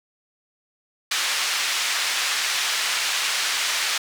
pink band-pass noise, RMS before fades -24 dBFS, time 1.11-3.98 s, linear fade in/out 5 ms, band 1700 to 6800 Hz, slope 12 dB/octave, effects none

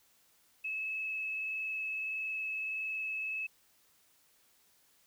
sine tone with frequency modulation, 2593 Hz, E7, 29 cents flat, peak -34 dBFS, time 0.64-3.47 s, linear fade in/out 10 ms, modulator 21.6 Hz, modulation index 1.3, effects white hiss -68 dBFS RMS until 5.06 s

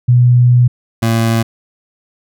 sine / 25% pulse tone pair in turn, 122.9 / 113.91 Hz, B2 / A#2, -8 / -40 cents, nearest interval minor second, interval 132 cents, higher first, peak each -5 / -7 dBFS, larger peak first, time 0.08-0.68 / 1.02-1.43 s, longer first, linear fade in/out 10 ms, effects none

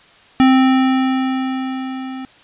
square tone with level ramp, 261.6 Hz, C4, in tune, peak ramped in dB -8 to -27 dBFS, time 0.4-2.25 s, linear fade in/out 0 ms, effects white hiss -47 dBFS RMS until 2.43 s + resampled to 8000 Hz

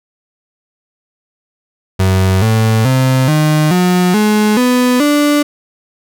35% pulse tone with pitch steps, 94.4 / 110.97 / 130.45 / 153.35 / 180.27 / 211.9 / 249.1 / 292.9 Hz, F#2 / A2 / C3 / D#3 / F#3 / G#3 / B3 / D4, +35 / +15 / -5 / -25 / -45 / +35 / +15 / -5 cents, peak -7 dBFS, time 1.99-5.43 s, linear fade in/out 10 ms, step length 430 ms, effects none

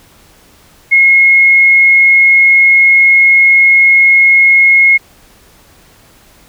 sine tone, 2162 Hz, C#7, 44 cents flat, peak -3 dBFS, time 0.91-4.98 s, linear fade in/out 20 ms, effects pink hiss -44 dBFS RMS until 6.48 s

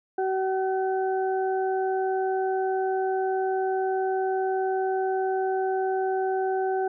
harmonic tone, 379.6 Hz, F#4, 44 cents sharp, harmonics 1 / 2 / 4, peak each -25 / -27 / -38 dBFS, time 0.18-6.88 s, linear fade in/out 5 ms, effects none

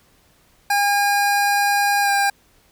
25% pulse tone with pitch glide, 811 to 800.8 Hz, G#5 to G5, -41 to +37 cents, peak -12 dBFS, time 0.7-2.3 s, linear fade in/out 5 ms, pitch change -22 cents, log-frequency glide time 2.02-2.1 s, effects pink hiss -57 dBFS RMS until 2.71 s

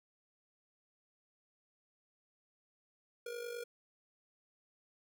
square tone with amplitude modulation, 476.5 Hz, A#4, 38 cents sharp, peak -39 dBFS, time 3.26-3.64 s, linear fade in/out 5 ms, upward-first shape sine, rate 49.6 Hz, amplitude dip 60%, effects none

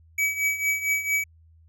square tone with tremolo, 2281 Hz, C#7, 49 cents sharp, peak -20 dBFS, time 0.18-1.24 s, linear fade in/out 5 ms, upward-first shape triangle, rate 4.4 Hz, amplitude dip 80%, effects added 81 Hz sine -52 dBFS peak until 1.68 s

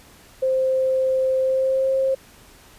sine tone with pitch glide, 523.3 to 532.4 Hz, C5 to C5, 0 to +30 cents, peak -17 dBFS, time 0.42-2.15 s, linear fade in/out 10 ms, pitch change +30 cents, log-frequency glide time 1.4-1.92 s, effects pink hiss -49 dBFS RMS until 2.78 s + resampled to 32000 Hz

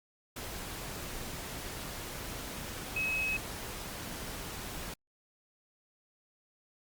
sine tone in noise, 2561 Hz, D#7, 49 cents sharp, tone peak -30 dBFS, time 2.96-3.37 s, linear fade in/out 5 ms, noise pink, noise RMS -41 dBFS, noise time 0.36-4.94 s, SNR +8 dB, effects Opus 48 kbps

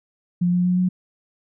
sine tone with pitch steps, 176.4 / 178.35 / 180.31 / 182.3 Hz, F3 / F3 / F#3 / F#3, +18 / +37 / -44 / -25 cents, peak -16 dBFS, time 0.41-0.89 s, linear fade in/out 10 ms, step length 120 ms, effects none

